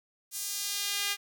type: tone with high-pass filter sweep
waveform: sawtooth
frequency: 404.4 Hz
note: G#4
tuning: 46 cents flat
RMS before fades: -33 dBFS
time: 0.31-1.17 s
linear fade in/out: 50 ms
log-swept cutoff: 7700 to 2300 Hz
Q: 1
effects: none